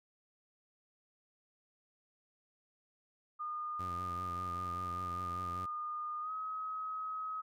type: tone with pitch glide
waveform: sine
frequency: 1220 to 1271.8 Hz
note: D#6 to D#6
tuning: -34 to +38 cents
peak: -37 dBFS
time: 3.39-7.42 s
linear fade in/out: 20 ms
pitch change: +72 cents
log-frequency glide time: 6.21-6.31 s
type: tone with vibrato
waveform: sawtooth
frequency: 89.2 Hz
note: F2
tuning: 37 cents sharp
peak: -40 dBFS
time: 3.79-5.66 s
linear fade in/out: 10 ms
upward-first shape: sine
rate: 5.1 Hz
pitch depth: 56 cents each way
effects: none